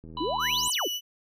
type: click train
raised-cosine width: 3 ms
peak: -33 dBFS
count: 52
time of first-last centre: 0.04-0.675 s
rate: 80.3 Hz
type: harmonic tone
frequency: 992 Hz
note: B5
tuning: 7 cents sharp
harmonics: 1 / 3 / 4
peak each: -31 / -39 / -39 dBFS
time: 0.17-0.7 s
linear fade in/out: 2 ms
type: exponential two-way sweep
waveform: sine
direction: up then down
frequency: 277.2 to 10000 to 277.2 Hz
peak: -27 dBFS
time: 0.2-0.88 s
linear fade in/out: 10 ms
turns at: 0.7 s
type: tone with vibrato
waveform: 35% pulse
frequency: 2960 Hz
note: F#7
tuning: in tune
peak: -27 dBFS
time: 0.39-1.01 s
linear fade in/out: 50 ms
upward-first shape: sine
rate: 7 Hz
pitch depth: 10 cents each way
effects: none